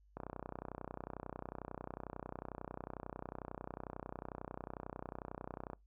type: click train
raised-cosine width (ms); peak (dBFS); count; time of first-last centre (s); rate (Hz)
1; -29; 174; 0.17-5.733; 31.1
effects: noise-tail reverb RT60 0.2 s tail -25 dB re dry + added 50 Hz sine -64 dBFS peak until 5.86 s